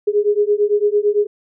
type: beating tone pair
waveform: sine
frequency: 410 / 418.9 Hz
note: G#4 / G#4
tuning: -22 / +15 cents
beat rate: 8.9 Hz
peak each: -16 dBFS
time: 0.07-1.27 s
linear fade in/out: 10 ms
effects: none